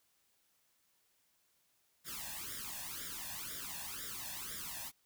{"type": "noise with flanger", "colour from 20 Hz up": "white", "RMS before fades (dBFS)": -44, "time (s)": [2.04, 4.92], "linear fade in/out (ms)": 50, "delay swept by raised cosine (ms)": [0.56, 1.17], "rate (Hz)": 2, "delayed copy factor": 1, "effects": ["white hiss -75 dBFS RMS until 5.05 s"]}